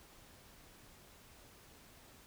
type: silence
effects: pink hiss -60 dBFS RMS until 2.26 s